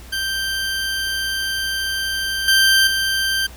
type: tone with level steps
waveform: 20% pulse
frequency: 1568 Hz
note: G6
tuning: in tune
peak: -16 / -7 / -13 dBFS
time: 0.12-3.47 s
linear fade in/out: 10 ms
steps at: 2.48 / 2.87 s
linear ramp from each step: 2 ms
effects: added 60 Hz sine -38 dBFS peak until 3.56 s + pink hiss -43 dBFS RMS until 3.56 s